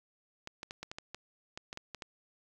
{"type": "clicks", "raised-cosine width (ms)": 0.2, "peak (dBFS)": -24, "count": 12, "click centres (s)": [0.474, 0.631, 0.709, 0.83, 0.915, 0.985, 1.146, 1.575, 1.729, 1.774, 1.947, 2.022], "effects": ["9-bit"]}